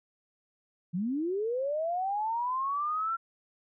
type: linear sweep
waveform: sine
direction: up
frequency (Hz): 162.3 to 1367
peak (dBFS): -28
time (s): 0.93-3.17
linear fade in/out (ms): 20
effects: none